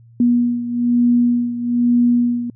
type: beating tone pair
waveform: sine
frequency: 240.7 / 241.8 Hz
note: B3 / B3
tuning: -44 / -36 cents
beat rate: 1.1 Hz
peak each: -14 / -19 dBFS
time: 0.2-2.5 s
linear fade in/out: 2 ms
effects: added 116 Hz sine -43 dBFS peak until 2.55 s